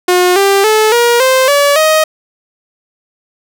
sawtooth tone with pitch steps, 360.1 / 395 / 433.2 / 475.2 / 521.2 / 571.6 / 627 Hz, F#4 / G4 / A4 / A#4 / C5 / D5 / D#5, -47 / +13 / -27 / +33 / -7 / -47 / +13 cents, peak -3 dBFS, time 0.08-2.04 s, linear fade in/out 5 ms, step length 280 ms, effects none

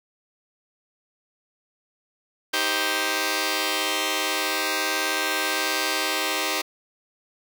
5% pulse chord, C minor, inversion first, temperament just, 314 / 392.4 / 523.3 Hz, Eb4 / G4 / C5, +16 / +2 / 0 cents, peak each -16 dBFS, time 2.53-6.62 s, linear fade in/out 10 ms, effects none

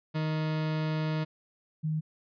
40% pulse / sine tone pair in turn, 156 / 156 Hz, D#3 / D#3, +5 / +5 cents, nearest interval unison, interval 0 cents, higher neither, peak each -27 / -27 dBFS, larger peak neither, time 0.14-1.25 / 1.83-2.01 s, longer first, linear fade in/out 20 ms, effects resampled to 11025 Hz

